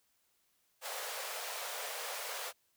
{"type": "high-pass noise", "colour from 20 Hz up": "pink", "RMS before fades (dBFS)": -41, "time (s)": [0.81, 2.53], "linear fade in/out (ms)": 50, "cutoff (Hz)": 480, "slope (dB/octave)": 48, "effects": ["white hiss -75 dBFS RMS until 2.76 s"]}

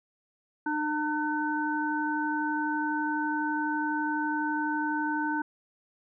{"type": "harmonic tone", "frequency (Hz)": 302, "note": "D4", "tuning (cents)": 48, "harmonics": [1, 3, 5], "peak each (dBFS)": [-30, -31, -32], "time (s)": [0.66, 5.42], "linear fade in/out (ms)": 5, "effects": []}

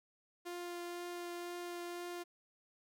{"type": "tone with vibrato", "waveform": "sawtooth", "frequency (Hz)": 349.6, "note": "F4", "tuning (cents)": 2, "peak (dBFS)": -38, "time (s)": [0.45, 2.24], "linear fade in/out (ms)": 20, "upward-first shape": "triangle", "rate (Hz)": 2, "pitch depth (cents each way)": 10, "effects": []}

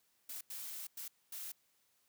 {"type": "noise bursts at uneven times", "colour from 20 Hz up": "blue", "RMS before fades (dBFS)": -45, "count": 4, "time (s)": [[0.29, 0.41], [0.5, 0.87], [0.97, 1.08], [1.32, 1.52]], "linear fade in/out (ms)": 5, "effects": ["white hiss -75 dBFS RMS until 2.08 s", "high-pass 80 Hz 12 dB/octave"]}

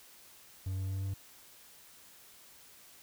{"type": "tone with pitch steps", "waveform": "triangle", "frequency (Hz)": [94.2, 95.18, 96.18, 97.18], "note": ["F#2", "F#2", "G2", "G2"], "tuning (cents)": [32, 49, -32, -15], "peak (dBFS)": -31, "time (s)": [0.66, 1.14], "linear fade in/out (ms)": 5, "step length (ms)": 120, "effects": ["white hiss -57 dBFS RMS until 3.02 s"]}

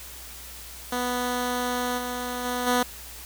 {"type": "tone with level steps", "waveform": "10% pulse", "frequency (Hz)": 246.9, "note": "B3", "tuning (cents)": 0, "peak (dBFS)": [-17, -21, -18, -12], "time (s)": [0.92, 2.83], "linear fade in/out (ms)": 5, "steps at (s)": [1.97, 2.44, 2.66], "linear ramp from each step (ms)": 20, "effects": ["added 60 Hz sine -46 dBFS peak until 3.25 s", "white hiss -42 dBFS RMS until 3.25 s"]}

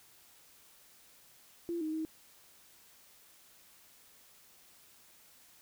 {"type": "tone with pitch steps", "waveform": "sine", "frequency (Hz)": [341.1, 312.3, 317.1], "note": ["F4", "D#4", "D#4"], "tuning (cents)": [-41, 7, 33], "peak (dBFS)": -33, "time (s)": [1.69, 2.05], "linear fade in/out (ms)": 0, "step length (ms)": 120, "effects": ["white hiss -61 dBFS RMS until 5.61 s"]}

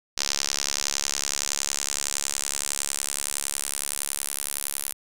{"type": "tone with band-pass filter sweep", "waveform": "sawtooth", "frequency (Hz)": 70.8, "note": "C#2", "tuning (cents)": 37, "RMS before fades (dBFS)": -29, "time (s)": [0.17, 4.93], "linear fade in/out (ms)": 10, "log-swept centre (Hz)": [5600, 11000], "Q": 2.5, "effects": []}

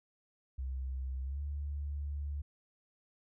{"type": "tone with pitch glide", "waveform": "sine", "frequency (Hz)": [65.41, 72.16], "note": ["C2", "D2"], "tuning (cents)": [0, -30], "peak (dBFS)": -35, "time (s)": [0.58, 2.42], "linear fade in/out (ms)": 10, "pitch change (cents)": 170, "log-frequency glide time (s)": [1.23, 1.41], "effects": []}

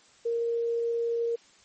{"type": "tone", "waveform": "sine", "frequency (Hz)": 466.2, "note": "A#4", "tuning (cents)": 0, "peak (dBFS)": -25, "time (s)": [0.25, 1.36], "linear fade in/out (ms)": 10, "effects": ["white hiss -58 dBFS RMS until 1.64 s", "MP3 32 kbps"]}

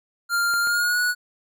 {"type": "tone with pitch glide", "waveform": "square", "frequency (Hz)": [1396.9, 1466.3], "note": ["F6", "F#6"], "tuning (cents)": [0, -16], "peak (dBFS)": -20, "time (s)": [0.29, 1.15], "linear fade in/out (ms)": 50, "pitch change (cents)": 84, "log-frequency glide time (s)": [0.61, 1]}
{"type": "clicks", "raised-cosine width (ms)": 0.5, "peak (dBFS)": -23, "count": 2, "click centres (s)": [0.538, 0.672]}
{"effects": []}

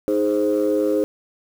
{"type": "chord", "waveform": "sine", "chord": "Ab major", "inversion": "second", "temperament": "equal", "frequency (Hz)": [311.1, 415.3, 523.3], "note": ["Eb4", "Ab4", "C5"], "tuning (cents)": [0, 0, 0], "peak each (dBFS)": -20, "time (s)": [0.08, 1.04], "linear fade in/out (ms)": 0, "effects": ["tanh soft clip ceiling -11 dBFS", "7-bit"]}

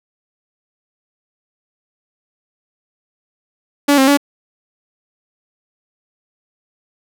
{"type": "tone with pitch steps", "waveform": "sawtooth", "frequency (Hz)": [285.9, 266.7, 284.7], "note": ["D4", "C4", "C#4"], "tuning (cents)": [-46, 33, 46], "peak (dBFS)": -5, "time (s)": [3.88, 4.174], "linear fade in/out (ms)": 10, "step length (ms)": 98, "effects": []}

